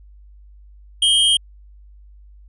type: tone pair together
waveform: square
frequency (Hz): 2961 / 3205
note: F#7 / G7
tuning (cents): +1 / +38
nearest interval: minor second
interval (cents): 137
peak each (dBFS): -20 / -14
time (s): 1.02-1.37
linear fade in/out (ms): 5
effects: added 50 Hz sine -42 dBFS peak until 2.48 s + resampled to 24000 Hz